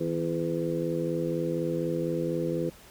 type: harmonic tone with a mistuned harmonic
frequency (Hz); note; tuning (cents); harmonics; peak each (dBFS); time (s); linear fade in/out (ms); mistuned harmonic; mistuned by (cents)
84.1; E2; +35; 2 / 3 / 4 / 5 / 6; -32 / -37 / -31 / -35 / -32; 0-2.7; 10; 2; -76
effects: pink hiss -52 dBFS RMS until 2.9 s